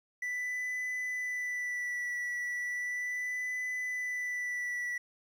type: tone with vibrato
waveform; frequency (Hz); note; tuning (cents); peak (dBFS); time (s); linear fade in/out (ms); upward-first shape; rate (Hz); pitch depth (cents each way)
triangle; 1975.5; B6; 0; -31; 0.22-4.98; 5; sine; 0.36; 22
effects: 11-bit